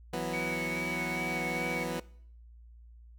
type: chord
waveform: 15% pulse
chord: E suspended second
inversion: none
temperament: equal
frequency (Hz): 164.81 / 185 / 246.9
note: E3 / F#3 / B3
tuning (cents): 0 / 0 / 0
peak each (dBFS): -31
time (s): 0.13-2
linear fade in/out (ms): 5
type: tone with vibrato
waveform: sine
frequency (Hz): 2240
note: C#7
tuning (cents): +18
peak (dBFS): -34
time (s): 0.33-1.84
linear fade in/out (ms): 10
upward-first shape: sine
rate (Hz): 2.4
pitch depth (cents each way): 22
effects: noise-tail reverb RT60 0.6 s tail -21 dB re dry + added 58 Hz sine -50 dBFS peak until 3.18 s